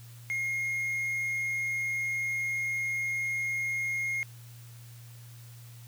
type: tone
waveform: triangle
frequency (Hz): 2143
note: C7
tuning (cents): +41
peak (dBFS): -27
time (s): 0.3-4.23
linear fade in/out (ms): 0
effects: added 118 Hz sine -46 dBFS peak until 5.87 s + white hiss -56 dBFS RMS until 5.87 s